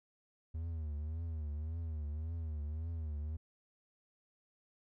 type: tone with vibrato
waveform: triangle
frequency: 78.4 Hz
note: D#2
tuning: 14 cents sharp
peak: -35 dBFS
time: 0.54-3.37 s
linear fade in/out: 10 ms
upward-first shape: triangle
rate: 1.8 Hz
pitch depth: 130 cents each way
effects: none